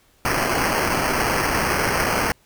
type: noise with sample-and-hold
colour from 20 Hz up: violet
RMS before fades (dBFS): -21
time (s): 0.25-2.32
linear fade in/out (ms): 0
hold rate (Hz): 3675
effects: pink hiss -58 dBFS RMS until 2.45 s